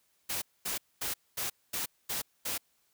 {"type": "noise bursts", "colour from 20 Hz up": "white", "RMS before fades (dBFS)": -34, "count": 7, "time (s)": [0.29, 2.58], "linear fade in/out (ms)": 10, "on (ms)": 130, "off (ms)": 230, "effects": ["white hiss -72 dBFS RMS until 2.93 s"]}